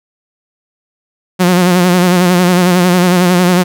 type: tone with vibrato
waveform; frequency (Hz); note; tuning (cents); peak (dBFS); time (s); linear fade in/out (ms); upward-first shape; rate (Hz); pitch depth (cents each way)
sawtooth; 179.3; F3; +46; -3; 1.39-3.64; 20; sine; 11; 52
effects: none